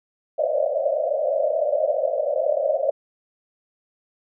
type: band-pass noise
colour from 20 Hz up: white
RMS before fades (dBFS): -22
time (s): 0.38-2.91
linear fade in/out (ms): 10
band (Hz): 530 to 650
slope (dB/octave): 96
effects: none